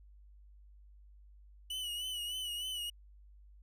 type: tone with vibrato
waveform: 45% pulse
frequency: 2952 Hz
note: F#7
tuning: 5 cents flat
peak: -37 dBFS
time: 1.7-2.9 s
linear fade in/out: 5 ms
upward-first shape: sine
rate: 3.3 Hz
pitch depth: 54 cents each way
effects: added 50 Hz sine -55 dBFS peak until 3.62 s + resampled to 32000 Hz